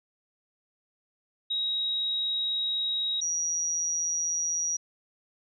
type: tone pair in turn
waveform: sine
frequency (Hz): 3809 / 5768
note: A#7 / F#8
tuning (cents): +37 / -45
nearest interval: perfect fifth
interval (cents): 718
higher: second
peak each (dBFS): -26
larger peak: neither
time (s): 1.5-3.21 / 3.21-4.77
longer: first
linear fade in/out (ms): 10
effects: none